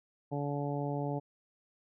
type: harmonic tone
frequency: 143.4 Hz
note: D3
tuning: 41 cents flat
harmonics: 1 / 2 / 3 / 4 / 5 / 6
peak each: -35 / -38 / -40 / -41 / -42 / -43 dBFS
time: 0.31-1.2 s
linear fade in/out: 20 ms
effects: none